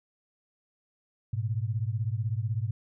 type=beating tone pair; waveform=sine; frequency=105 / 121 Hz; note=G#2 / B2; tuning=+19 / -35 cents; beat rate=16 Hz; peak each=-29 / -31 dBFS; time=1.33-2.71 s; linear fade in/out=5 ms; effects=none

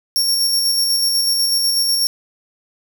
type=tone with tremolo; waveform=sawtooth; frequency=5510 Hz; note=F8; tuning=24 cents flat; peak=-11 dBFS; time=0.16-2.07 s; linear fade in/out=0 ms; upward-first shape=square; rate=8.1 Hz; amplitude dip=25%; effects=none

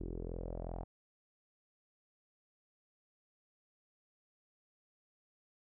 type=tone with low-pass filter sweep; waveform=sawtooth; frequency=42.65 Hz; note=F1; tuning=40 cents flat; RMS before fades=-42 dBFS; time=0-0.84 s; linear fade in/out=10 ms; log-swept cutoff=350 to 770 Hz; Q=3.6; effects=none

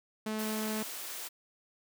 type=tone; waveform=sawtooth; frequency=216.6 Hz; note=A3; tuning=27 cents flat; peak=-29 dBFS; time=0.26-0.83 s; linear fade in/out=5 ms
type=high-pass noise; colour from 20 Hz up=white; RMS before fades=-41 dBFS; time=0.38-1.29 s; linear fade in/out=20 ms; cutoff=360 Hz; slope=12 dB/octave
effects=none

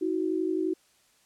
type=tone pair together; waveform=sine; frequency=319.1 / 370.7 Hz; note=D#4 / F#4; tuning=+44 / +3 cents; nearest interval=minor third; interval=259 cents; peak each=-28 dBFS; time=0.01-0.74 s; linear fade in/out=10 ms; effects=white hiss -64 dBFS RMS until 1.25 s + low-pass 10000 Hz 12 dB/octave

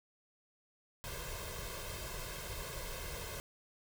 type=noise with comb filter; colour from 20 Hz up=pink; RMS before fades=-43 dBFS; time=1.04-3.4 s; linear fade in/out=0 ms; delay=1.9 ms; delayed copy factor=+0.8; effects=none

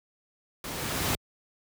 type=noise with level ramp; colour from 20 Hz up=pink; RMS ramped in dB=-37 to -26 dBFS; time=0.64-1.15 s; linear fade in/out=2 ms; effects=high-pass 60 Hz 12 dB/octave

